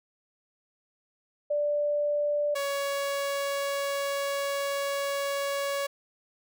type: tone pair in turn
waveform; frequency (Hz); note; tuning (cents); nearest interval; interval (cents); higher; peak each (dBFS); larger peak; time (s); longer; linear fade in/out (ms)
sine / sawtooth; 587.3 / 560.2; D5 / C#5; 0 / +18; minor second; 82; first; -24; neither; 1.5-2.55 / 2.55-5.87; second; 10
effects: none